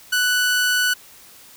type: tone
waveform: sawtooth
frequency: 1485 Hz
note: F#6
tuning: 6 cents sharp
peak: -13 dBFS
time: 0.12-0.94 s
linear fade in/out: 10 ms
effects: white hiss -46 dBFS RMS until 1.56 s